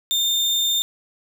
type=tone; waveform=35% pulse; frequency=3616 Hz; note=A7; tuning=47 cents sharp; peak=-16 dBFS; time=0.11-0.82 s; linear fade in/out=0 ms; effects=none